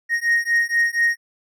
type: beating tone pair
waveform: triangle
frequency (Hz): 1864.7 / 1868.9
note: A#6 / A#6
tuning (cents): 0 / +4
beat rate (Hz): 4.2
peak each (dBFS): -18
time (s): 0.09-1.17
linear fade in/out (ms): 50
effects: none